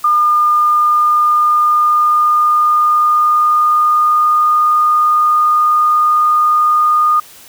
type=tone with pitch glide; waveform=sine; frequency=1209 to 1223 Hz; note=D6 to D#6; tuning=+50 to -30 cents; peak=-8 dBFS; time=0.04-7.2 s; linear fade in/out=5 ms; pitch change=+20 cents; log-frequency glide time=0.51-4.47 s; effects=white hiss -39 dBFS RMS until 7.48 s